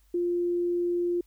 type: tone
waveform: sine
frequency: 349.6 Hz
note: F4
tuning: 2 cents sharp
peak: -24 dBFS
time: 0.14-1.21 s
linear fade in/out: 5 ms
effects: added 50 Hz sine -59 dBFS peak until 1.26 s + white hiss -69 dBFS RMS until 1.26 s